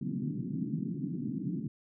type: band-pass noise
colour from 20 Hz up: pink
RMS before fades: -35 dBFS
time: 0.01-1.68 s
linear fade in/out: 5 ms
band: 140 to 300 Hz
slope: 48 dB/octave
effects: none